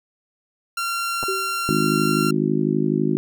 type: tone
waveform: sawtooth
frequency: 1374 Hz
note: F6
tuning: 29 cents flat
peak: -19 dBFS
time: 0.77-2.31 s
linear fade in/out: 5 ms
type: clicks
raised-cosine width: 1 ms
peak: -16 dBFS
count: 2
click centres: 1.229 / 1.237 s
type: tone with exponential decay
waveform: sine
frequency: 382.8 Hz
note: G4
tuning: 41 cents flat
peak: -21 dBFS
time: 1.28-1.73 s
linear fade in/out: 5 ms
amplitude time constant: 96 ms
type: harmonic tone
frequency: 52 Hz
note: G#1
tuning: 3 cents sharp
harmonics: 3 / 4 / 5 / 6 / 7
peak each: -24 / -24 / -24 / -24 / -24 dBFS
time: 1.69-3.17 s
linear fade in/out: 0 ms
effects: none